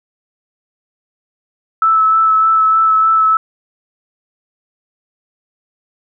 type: tone with vibrato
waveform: sine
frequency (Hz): 1309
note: E6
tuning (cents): -13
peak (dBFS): -8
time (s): 1.82-3.37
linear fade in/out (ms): 2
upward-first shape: sine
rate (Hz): 3.3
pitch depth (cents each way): 14
effects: none